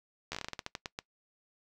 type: slowing click train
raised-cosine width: 0.2 ms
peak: -19 dBFS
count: 14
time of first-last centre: 0.32-0.989 s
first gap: 12 ms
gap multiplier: 1.22
effects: noise-tail reverb RT60 0.1 s tail -21 dB re dry